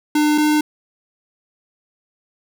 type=tone pair in turn; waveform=square; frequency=300 / 302.1 Hz; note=D4 / D4; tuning=+37 / +49 cents; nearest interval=unison; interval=12 cents; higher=second; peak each=-14 dBFS; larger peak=neither; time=0.15-0.38 / 0.38-0.61 s; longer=neither; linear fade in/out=5 ms; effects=none